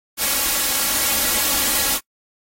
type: noise with comb filter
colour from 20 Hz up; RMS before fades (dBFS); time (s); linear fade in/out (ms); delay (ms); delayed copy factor
white; -19; 0.17-2; 50; 3.6; +0.7
effects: noise-tail reverb RT60 0.1 s tail -25 dB re dry + AAC 48 kbps

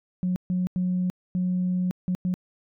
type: tone bursts at uneven times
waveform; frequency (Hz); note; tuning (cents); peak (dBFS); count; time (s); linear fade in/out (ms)
sine; 181.7; F#3; -31; -21; 6; 0.23-0.36 / 0.5-0.67 / 0.76-1.1 / 1.35-1.91 / 2.08-2.15 / 2.25-2.34; 0
effects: tanh soft clip ceiling -18 dBFS

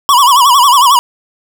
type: tone with vibrato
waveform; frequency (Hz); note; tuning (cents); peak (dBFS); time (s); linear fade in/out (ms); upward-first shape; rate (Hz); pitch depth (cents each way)
square; 1046.5; C6; 0; -5; 0.09-0.99; 0; sine; 11; 160
effects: none

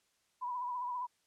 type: tone with vibrato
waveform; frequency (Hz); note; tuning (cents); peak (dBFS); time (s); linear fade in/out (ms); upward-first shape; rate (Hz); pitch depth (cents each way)
sine; 986; B5; -3; -35; 0.41-1.07; 20; triangle; 15; 58
effects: white hiss -75 dBFS RMS until 1.26 s + low-pass 9000 Hz 12 dB/octave

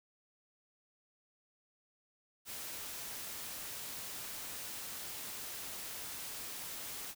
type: noise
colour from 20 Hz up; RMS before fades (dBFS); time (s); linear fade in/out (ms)
white; -44; 2.45-7.15; 50
effects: none

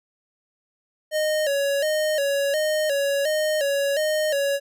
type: tone with vibrato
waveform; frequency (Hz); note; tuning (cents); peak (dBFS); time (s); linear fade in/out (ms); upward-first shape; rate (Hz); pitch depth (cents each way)
square; 587.3; D5; 0; -21; 1.11-4.6; 50; square; 1.4; 83
effects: none

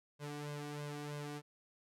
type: tone with flanger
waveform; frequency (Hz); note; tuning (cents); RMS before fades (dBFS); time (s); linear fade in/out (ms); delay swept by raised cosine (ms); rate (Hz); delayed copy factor
sawtooth; 146.83; D3; 0; -44; 0.19-1.42; 50; 1.9 to 2.68; 3.1; +0.75
effects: low-pass 12000 Hz 12 dB/octave

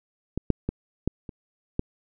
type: clicks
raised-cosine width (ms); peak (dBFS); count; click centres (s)
3; -14 / -6 / -13 / -10 / -24 / -11; 6; 0.376 / 0.503 / 0.69 / 1.076 / 1.292 / 1.794
effects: none

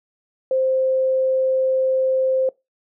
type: tone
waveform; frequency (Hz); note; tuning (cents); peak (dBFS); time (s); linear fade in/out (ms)
sine; 523.3; C5; 0; -16; 0.51-2.49; 2
effects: noise-tail reverb RT60 0.2 s tail -22 dB re dry

